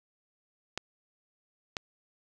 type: clicks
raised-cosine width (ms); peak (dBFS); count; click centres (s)
0.2; -15; 2; 0.776 / 1.768
effects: none